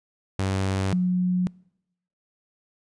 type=tone pair in turn; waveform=sawtooth / sine; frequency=96 / 181.22 Hz; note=G2 / F#3; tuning=-36 / -36 cents; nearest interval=major seventh; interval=1100 cents; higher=second; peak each=-19 dBFS; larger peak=neither; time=0.39-0.93 / 0.93-1.47 s; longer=neither; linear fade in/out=0 ms; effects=noise-tail reverb RT60 0.8 s tail -25 dB re dry + resampled to 22050 Hz